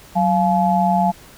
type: tone cluster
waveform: sine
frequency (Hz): 186.4 / 696 / 855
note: F#3 / F5 / A5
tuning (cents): +13 / -6 / -50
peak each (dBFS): -18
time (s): 0.15-1.12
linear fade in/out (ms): 20
effects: pink hiss -44 dBFS RMS until 1.37 s